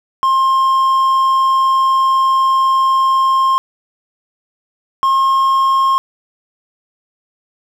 triangle tone pair in turn, 1062 / 1071.9 Hz, C6 / C6, +25 / +42 cents, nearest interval unison, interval 17 cents, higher second, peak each -8 dBFS, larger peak neither, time 0.23-3.58 / 5.03-5.98 s, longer first, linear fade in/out 0 ms, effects 8-bit

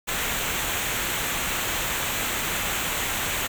pink noise with comb filter, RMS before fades -27 dBFS, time 0.07-3.48 s, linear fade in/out 20 ms, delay 0.2 ms, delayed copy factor -0.6, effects none

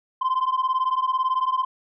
sine beating tone pair, 1028 / 1046 Hz, C6 / C6, -31 / -1 cents, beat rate 18 Hz, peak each -21 dBFS, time 0.21-1.65 s, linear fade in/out 10 ms, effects tanh soft clip ceiling -17 dBFS

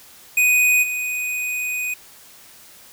square tone with level steps, 2489 Hz, D#7, in tune, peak -14 / -23 dBFS, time 0.37-1.94 s, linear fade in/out 5 ms, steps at 0.82 s, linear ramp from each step 20 ms, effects white hiss -46 dBFS RMS until 2.92 s

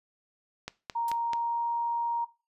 click train, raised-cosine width 0.2 ms, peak -18 dBFS, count 4, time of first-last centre 0.68-1.334 s, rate 4.59 Hz
sine tone with pitch glide, 932.3 to 937.7 Hz, A#5 to A#5, 0 to +10 cents, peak -27 dBFS, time 0.95-2.25 s, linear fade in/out 10 ms, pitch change +10 cents, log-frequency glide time 1.12-1.68 s
blue noise with exponential decay, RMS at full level -36 dBFS, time 1.08-1.16 s, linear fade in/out 2 ms, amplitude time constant 16 ms
effects noise-tail reverb RT60 0.3 s tail -19 dB re dry + resampled to 32000 Hz

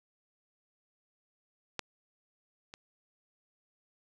clicks, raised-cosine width 0.2 ms, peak -16 / -28 dBFS, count 2, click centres 1.793 / 2.739 s, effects none

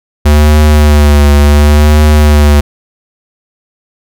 square tone with vibrato, 74 Hz, D2, 14 cents sharp, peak -3 dBFS, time 0.25-2.61 s, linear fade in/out 10 ms, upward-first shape triangle, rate 0.7 Hz, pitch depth 46 cents each way, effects none

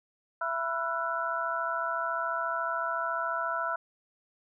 sine tone cluster, 667 / 986 / 1339 / 1473 Hz, E5 / B5 / E6 / F#6, +20 / -3 / +27 / -8 cents, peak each -35 / -35 / -32 / -35 dBFS, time 0.41-3.76 s, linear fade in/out 5 ms, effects none

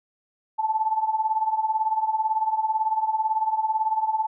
sine tone with tremolo, 875 Hz, A5, 10 cents flat, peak -17 dBFS, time 0.58-4.27 s, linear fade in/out 20 ms, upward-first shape triangle, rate 18 Hz, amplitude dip 85%, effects none

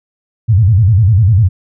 sine tone with vibrato, 102.1 Hz, G#2, 29 cents flat, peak -5 dBFS, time 0.48-1.49 s, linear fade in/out 20 ms, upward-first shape square, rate 10 Hz, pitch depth 190 cents each way, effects none

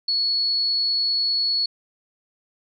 sine tone, 4385 Hz, C#8, 20 cents flat, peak -19 dBFS, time 0.08-1.66 s, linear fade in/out 5 ms, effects none

